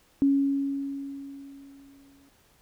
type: tone with exponential decay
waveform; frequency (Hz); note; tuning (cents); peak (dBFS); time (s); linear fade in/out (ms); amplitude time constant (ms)
sine; 277.2; C#4; 0; -17; 0.22-2.29; 0; 450
effects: pink hiss -62 dBFS RMS until 2.61 s